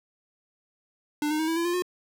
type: tone with pitch steps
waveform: square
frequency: 297.4 / 307 / 316.9 / 327.1 / 337.7 / 348.6 / 359.9 Hz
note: D4 / D#4 / D#4 / E4 / E4 / F4 / F#4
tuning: +22 / -23 / +32 / -13 / +42 / -3 / -48 cents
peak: -25 dBFS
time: 1.22-1.822 s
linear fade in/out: 2 ms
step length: 86 ms
effects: none